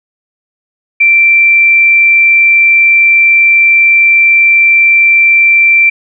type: tone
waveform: sine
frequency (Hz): 2349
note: D7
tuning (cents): 0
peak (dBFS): -3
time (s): 1-5.9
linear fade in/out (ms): 10
effects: none